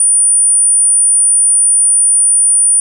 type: tone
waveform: sine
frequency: 9397 Hz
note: D9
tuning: in tune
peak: -6 dBFS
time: 0-2.8 s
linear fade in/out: 2 ms
effects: none